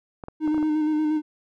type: clicks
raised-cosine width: 1 ms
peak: -22 dBFS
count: 6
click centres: 0.238 / 0.284 / 0.477 / 0.545 / 0.58 / 0.628 s
type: tone with vibrato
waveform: triangle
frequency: 306.9 Hz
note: D#4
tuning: 24 cents flat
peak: -18 dBFS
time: 0.4-1.22 s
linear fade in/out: 50 ms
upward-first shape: square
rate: 8.5 Hz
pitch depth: 21 cents each way
effects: none